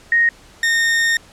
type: tone pair in turn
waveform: sine / 40% pulse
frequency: 1864.7 / 1838 Hz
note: A#6 / A#6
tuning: 0 / -25 cents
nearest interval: unison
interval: 25 cents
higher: first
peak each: -11 / -13 dBFS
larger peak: first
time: 0.12-0.29 / 0.63-1.17 s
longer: second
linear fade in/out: 2 ms
effects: pink hiss -46 dBFS RMS until 1.32 s + low-pass 9000 Hz 12 dB/octave